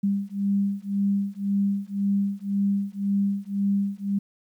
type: beating tone pair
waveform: sine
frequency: 198.4 / 200.3 Hz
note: G3 / G3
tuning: +21 / +38 cents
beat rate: 1.9 Hz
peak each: -25 dBFS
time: 0.03-4.19 s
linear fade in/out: 10 ms
effects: 10-bit